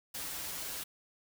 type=noise with comb filter; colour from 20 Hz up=white; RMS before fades=-40 dBFS; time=0.14-0.84 s; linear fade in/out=10 ms; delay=8.6 ms; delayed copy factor=-0.6; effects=none